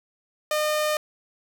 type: tone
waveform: sawtooth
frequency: 608 Hz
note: D#5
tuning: 40 cents flat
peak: -18 dBFS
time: 0.51-0.97 s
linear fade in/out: 2 ms
effects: none